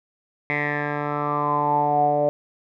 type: tone with low-pass filter sweep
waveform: 10% pulse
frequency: 146.83 Hz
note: D3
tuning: in tune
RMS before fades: -22 dBFS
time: 0.5-2.29 s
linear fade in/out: 0 ms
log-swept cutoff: 2100 to 610 Hz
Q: 9
effects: none